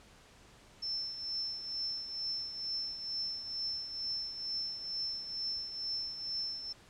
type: tone with tremolo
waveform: sine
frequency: 5330 Hz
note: E8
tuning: 18 cents sharp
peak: -32 dBFS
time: 0.82-6.73 s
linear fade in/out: 10 ms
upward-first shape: triangle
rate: 2.2 Hz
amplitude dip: 65%
effects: pink hiss -59 dBFS RMS until 6.89 s + low-pass 8000 Hz 12 dB/octave